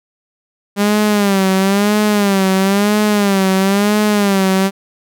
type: tone with vibrato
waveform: sawtooth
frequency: 200.3 Hz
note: G3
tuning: 38 cents sharp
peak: -7 dBFS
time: 0.76-4.71 s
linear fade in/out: 50 ms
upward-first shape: sine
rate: 1 Hz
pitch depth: 95 cents each way
effects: none